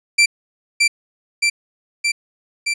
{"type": "tone with echo", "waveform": "sawtooth", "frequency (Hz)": 2349, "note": "D7", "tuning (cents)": 0, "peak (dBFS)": -6, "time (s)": [0.18, 0.26], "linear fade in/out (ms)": 10, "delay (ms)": 620, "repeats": 4, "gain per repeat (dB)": -2, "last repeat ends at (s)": 2.74, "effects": ["resampled to 22050 Hz"]}